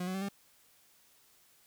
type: tone with pitch steps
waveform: 40% pulse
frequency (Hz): 180 / 186.03 / 192.25 / 198.69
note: F#3 / F#3 / G3 / G3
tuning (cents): -47 / +10 / -33 / +24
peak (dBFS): -33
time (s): 0-0.288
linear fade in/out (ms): 5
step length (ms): 72
effects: white hiss -65 dBFS RMS until 1.66 s